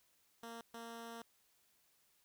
10% pulse tone bursts at uneven times, 231 Hz, A#3, 16 cents flat, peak -39 dBFS, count 2, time 0.43-0.61 / 0.74-1.22 s, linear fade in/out 2 ms, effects white hiss -74 dBFS RMS until 2.24 s

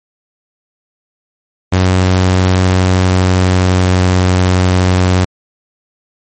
sawtooth tone with pitch glide, 92.5 to 91.7 Hz, F#2 to F#2, 0 to -15 cents, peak -4 dBFS, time 1.72-5.25 s, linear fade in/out 10 ms, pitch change -15 cents, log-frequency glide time 2.91-3.99 s, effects MP3 32 kbps

